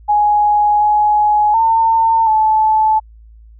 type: tone with pitch steps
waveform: sine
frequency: 834 / 840 / 903 / 869 Hz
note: G#5 / G#5 / A5 / A5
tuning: +7 / +19 / +45 / -22 cents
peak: -9 dBFS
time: 0.08-3 s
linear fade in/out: 20 ms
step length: 730 ms
effects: added 55 Hz sine -38 dBFS peak until 3.59 s